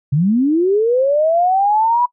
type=linear sweep; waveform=sine; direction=up; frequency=130.81 to 987.8 Hz; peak=-11 dBFS; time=0.12-2.06 s; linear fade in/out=10 ms; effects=noise-tail reverb RT60 0.1 s tail -22 dB re dry